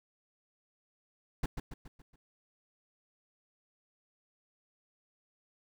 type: noise with echo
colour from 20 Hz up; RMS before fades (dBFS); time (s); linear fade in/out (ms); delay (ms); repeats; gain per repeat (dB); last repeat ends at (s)
brown; -30; 1.43-1.46; 5; 140; 5; -6; 2.16
effects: none